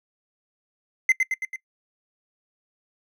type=tone with echo; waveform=triangle; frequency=2065 Hz; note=C7; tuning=23 cents flat; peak=-12 dBFS; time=1.09-1.12 s; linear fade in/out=2 ms; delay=110 ms; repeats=4; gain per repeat=-4 dB; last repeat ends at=1.56 s; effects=noise-tail reverb RT60 0.1 s tail -21 dB re dry